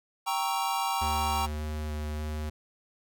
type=chord; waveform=square; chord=G diminished seventh; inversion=none; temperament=equal; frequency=784 / 932.3 / 1108.7 / 1318.5 Hz; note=G5 / Bb5 / Db6 / Fb6; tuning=0 / 0 / 0 / 0 cents; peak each=-32 / -32 / -35 / -38 dBFS; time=0.26-1.47 s; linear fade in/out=20 ms
type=tone with vibrato; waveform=square; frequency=76 Hz; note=D#2; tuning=40 cents flat; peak=-32 dBFS; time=1.01-2.5 s; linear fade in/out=10 ms; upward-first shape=square; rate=1.7 Hz; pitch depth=9 cents each way
effects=none